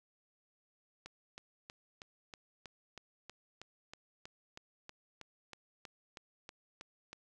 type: click train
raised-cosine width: 0.2 ms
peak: -30 dBFS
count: 20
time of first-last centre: 1.06-7.13 s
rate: 3.13 Hz
effects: none